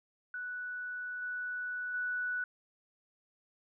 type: tone with level steps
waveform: sine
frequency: 1480 Hz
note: F#6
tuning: in tune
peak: -37 / -35 / -32 dBFS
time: 0.34-2.44 s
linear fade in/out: 2 ms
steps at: 1.22 / 1.94 s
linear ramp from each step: 2 ms
effects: none